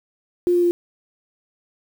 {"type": "tone with pitch steps", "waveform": "sine", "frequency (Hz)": [353.4, 350.8, 348.1], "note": ["F4", "F4", "F4"], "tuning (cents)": [21, 8, -6], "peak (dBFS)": -14, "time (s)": [0.47, 0.71], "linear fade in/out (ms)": 0, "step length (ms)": 80, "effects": ["7-bit"]}